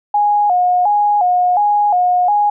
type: tone with vibrato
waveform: sine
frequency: 772 Hz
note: G5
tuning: 27 cents flat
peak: -10 dBFS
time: 0.14-2.5 s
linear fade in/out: 5 ms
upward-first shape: square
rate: 1.4 Hz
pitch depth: 120 cents each way
effects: none